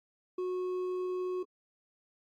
triangle tone with hard clipping, 366 Hz, F#4, 19 cents flat, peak -33 dBFS, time 0.38-1.43 s, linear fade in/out 5 ms, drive 8 dB, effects AAC 48 kbps

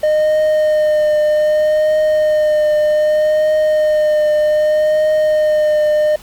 triangle tone with vibrato, 611 Hz, D#5, 32 cents flat, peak -8 dBFS, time 0.03-6.16 s, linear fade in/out 5 ms, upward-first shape triangle, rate 0.64 Hz, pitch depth 19 cents each way, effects pink hiss -40 dBFS RMS until 6.22 s + MP3 96 kbps

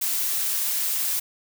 blue noise, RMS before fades -25 dBFS, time 0.01-1.2 s, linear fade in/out 10 ms, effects none

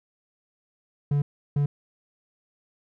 triangle tone bursts at uneven times, 143.9 Hz, D3, 35 cents flat, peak -18 dBFS, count 2, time 1.11-1.22 / 1.56-1.66 s, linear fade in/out 5 ms, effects none

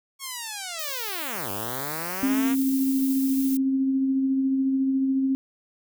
5% pulse linear two-way sweep, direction down then up, 1108.7 to 93.9 to 242 Hz, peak -20 dBFS, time 0.19-2.56 s, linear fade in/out 50 ms, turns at 1.5 s
violet noise, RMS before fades -34 dBFS, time 0.79-3.57 s, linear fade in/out 2 ms
sine tone with tremolo, 267.2 Hz, C4, 36 cents sharp, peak -19 dBFS, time 2.23-5.35 s, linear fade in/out 0 ms, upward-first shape sine, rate 14 Hz, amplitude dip 25%
effects none

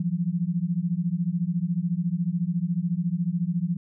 sine beating tone pair, 166.6 / 180.6 Hz, E3 / F#3, +19 / -42 cents, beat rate 14 Hz, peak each -26 dBFS, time 0-3.77 s, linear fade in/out 5 ms, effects none

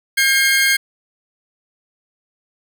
sawtooth tone pair together, 1605 / 2144 Hz, G6 / C7, +40 / +42 cents, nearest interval perfect fourth, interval 502 cents, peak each -12 dBFS, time 0.17-0.77 s, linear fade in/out 10 ms, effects none

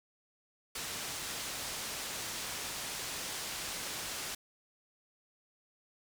white low-pass noise, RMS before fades -40 dBFS, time 0.75-4.35 s, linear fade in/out 5 ms, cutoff 8200 Hz, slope 12 dB/octave, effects none

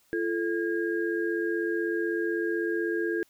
sine tone cluster, 341.6 / 437.6 / 1627 Hz, F4 / A4 / G#6, -38 / -9 / -36 cents, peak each -28 / -31 / -33 dBFS, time 0.13-3.23 s, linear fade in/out 0 ms, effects white hiss -65 dBFS RMS until 3.29 s

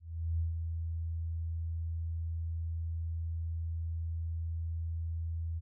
sine tone with ADSR envelope, 82.41 Hz, E2, in tune, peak -28 dBFS, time 0-5.61 s, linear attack 390 ms, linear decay 140 ms, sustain -5 dB, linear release 33 ms, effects none

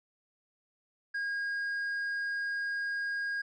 triangle tone with tanh clipping, 1630 Hz, G#6, 33 cents flat, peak -32 dBFS, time 1.14-3.42 s, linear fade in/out 10 ms, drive 8 dB, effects none

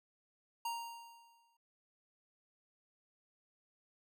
square tone with exponential decay, 932.3 Hz, A#5, in tune, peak -36 dBFS, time 0.65-1.57 s, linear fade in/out 5 ms, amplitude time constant 200 ms, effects none

